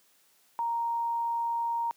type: tone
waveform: sine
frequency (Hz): 932.3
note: A#5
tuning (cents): 0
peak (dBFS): -27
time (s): 0.59-1.91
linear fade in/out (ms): 0
effects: white hiss -65 dBFS RMS until 1.96 s + high-pass 150 Hz 12 dB/octave